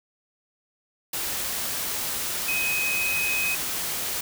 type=tone in noise; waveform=sine; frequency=2522 Hz; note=D#7; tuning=23 cents sharp; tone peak=-24 dBFS; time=2.48-3.55 s; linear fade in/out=5 ms; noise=white; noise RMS=-29 dBFS; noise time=1.13-4.21 s; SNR=+2 dB; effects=none